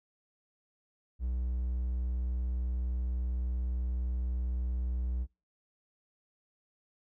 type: tone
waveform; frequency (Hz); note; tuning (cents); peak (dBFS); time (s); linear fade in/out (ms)
triangle; 61.74; B1; 0; -28; 1.19-5.27; 50
effects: noise-tail reverb RT60 0.3 s tail -26 dB re dry